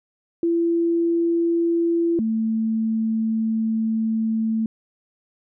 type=tone pair in turn; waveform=sine; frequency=337.4 / 222.3 Hz; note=E4 / A3; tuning=+40 / +18 cents; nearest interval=perfect fifth; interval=722 cents; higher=first; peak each=-17 / -19 dBFS; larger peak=first; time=0.43-2.19 / 2.19-4.66 s; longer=second; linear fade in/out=2 ms; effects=none